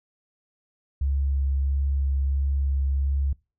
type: tone with vibrato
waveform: sine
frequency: 68.8 Hz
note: C#2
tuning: 12 cents flat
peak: -21 dBFS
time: 1.01-3.33 s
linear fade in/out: 5 ms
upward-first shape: sine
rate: 1.5 Hz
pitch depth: 12 cents each way
effects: noise-tail reverb RT60 0.3 s tail -24 dB re dry